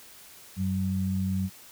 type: tone pair together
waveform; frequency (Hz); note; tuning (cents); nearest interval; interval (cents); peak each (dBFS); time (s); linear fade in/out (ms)
sine; 94.4 / 188.8; F#2 / F#3; +35 / +35; octave; 1200; -29 / -27; 0.56-1.5; 50
effects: white hiss -50 dBFS RMS until 1.71 s